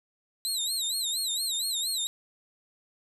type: tone with vibrato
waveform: 25% pulse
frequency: 3951 Hz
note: B7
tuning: in tune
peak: -23 dBFS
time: 0.45-2.07 s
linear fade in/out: 0 ms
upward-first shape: sine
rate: 4.3 Hz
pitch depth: 150 cents each way
effects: 10-bit